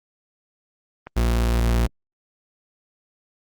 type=clicks; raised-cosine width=0.5 ms; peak=-20 dBFS; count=3; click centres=1.07 / 1.551 / 1.694 s
type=tone; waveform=40% pulse; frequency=58.27 Hz; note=A#1; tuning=in tune; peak=-16 dBFS; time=1.16-1.87 s; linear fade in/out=10 ms
effects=Opus 32 kbps